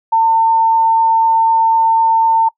sine tone, 902 Hz, A5, 43 cents sharp, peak -8 dBFS, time 0.12-2.49 s, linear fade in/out 10 ms, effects noise-tail reverb RT60 0.1 s tail -23 dB re dry

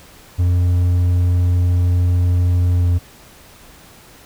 triangle tone with pitch glide, 88.7 to 87.78 Hz, F2 to F2, +27 to +9 cents, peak -10 dBFS, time 0.38-2.99 s, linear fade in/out 20 ms, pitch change -18 cents, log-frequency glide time 2.75-2.87 s, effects pink hiss -44 dBFS RMS until 4.25 s

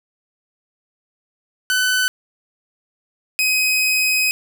sawtooth tone pair in turn, 1506 / 2522 Hz, F#6 / D#7, +30 / +23 cents, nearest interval major sixth, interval 893 cents, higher second, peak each -12 dBFS, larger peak neither, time 1.7-2.08 / 3.39-4.31 s, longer second, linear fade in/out 0 ms, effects none

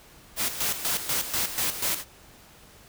white noise with tremolo, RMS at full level -26 dBFS, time 0.36-2.05 s, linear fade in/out 50 ms, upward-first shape square, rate 4.1 Hz, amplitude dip 65%, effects pink hiss -52 dBFS RMS until 2.88 s

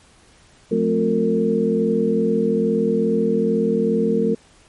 sine tone cluster, 177.5 / 217.6 / 260 / 354.1 / 455.1 Hz, F3 / A3 / C4 / F4 / A#4, +28 / -19 / -11 / +24 / -42 cents, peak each -25 / -20 / -27 / -26 / -19 dBFS, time 0.71-4.35 s, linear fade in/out 10 ms, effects pink hiss -52 dBFS RMS until 4.68 s + MP3 48 kbps

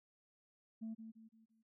sine tone with echo, 222.9 Hz, A3, 23 cents sharp, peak -40 dBFS, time 0.81-0.95 s, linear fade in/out 20 ms, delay 170 ms, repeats 4, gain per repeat -8 dB, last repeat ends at 1.63 s, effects tanh soft clip ceiling -39 dBFS

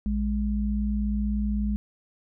sine tone pair together, 58.12 / 207.1 Hz, A#1 / G#3, -4 / -5 cents, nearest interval octave + minor seventh, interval 2199 cents, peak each -26 dBFS, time 0.06-1.76 s, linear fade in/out 0 ms, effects none

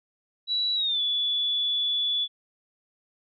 sine tone with pitch glide, 3926 to 3438 Hz, B7 to A7, -11 to -41 cents, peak -23 dBFS, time 0.47-2.28 s, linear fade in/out 50 ms, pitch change -230 cents, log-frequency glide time 0.75-1.01 s, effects none

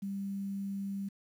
sine tone with quantisation, 197.4 Hz, G3, 12 cents sharp, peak -34 dBFS, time 0.02-1.09 s, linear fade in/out 10 ms, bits 10, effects none

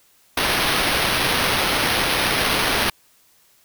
blue noise with sample-and-hold, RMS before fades -20 dBFS, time 0.37-2.9 s, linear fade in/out 5 ms, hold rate 7350 Hz, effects white hiss -57 dBFS RMS until 3.64 s

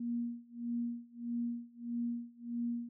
sine tone with tremolo, 237.1 Hz, A#3, 30 cents sharp, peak -32 dBFS, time 0-2.89 s, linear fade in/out 5 ms, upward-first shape sine, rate 1.6 Hz, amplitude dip 95%, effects none

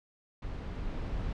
brown noise with level ramp, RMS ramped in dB -38 to -34 dBFS, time 0.42-1.33 s, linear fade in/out 5 ms, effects low-pass 4000 Hz 12 dB/octave

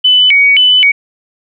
sine tone with vibrato, 2598 Hz, E7, 26 cents flat, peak -4 dBFS, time 0.04-0.92 s, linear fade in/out 10 ms, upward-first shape square, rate 1.9 Hz, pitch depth 250 cents each way, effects none

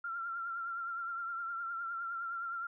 sine tone with vibrato, 1371 Hz, F6, 32 cents flat, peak -36 dBFS, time 0.04-2.67 s, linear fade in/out 5 ms, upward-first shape triangle, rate 9.7 Hz, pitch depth 55 cents each way, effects none

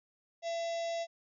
harmonic tone with a mistuned harmonic, 673 Hz, E5, 36 cents sharp, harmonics 1 / 3 / 4 / 5 / 6 / 7 / 8 / 9 / 10, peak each -33 / -48 / -51 / -52 / -52 / -56 / -52 / -56 / -55 dBFS, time 0.42-1.07 s, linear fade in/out 50 ms, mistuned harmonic 6, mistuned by -93 cents, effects none

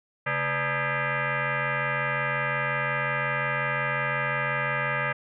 sine tone with frequency modulation, 223.8 Hz, A3, 30 cents sharp, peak -24 dBFS, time 0.26-5.13 s, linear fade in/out 10 ms, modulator 362 Hz, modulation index 5.8, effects none

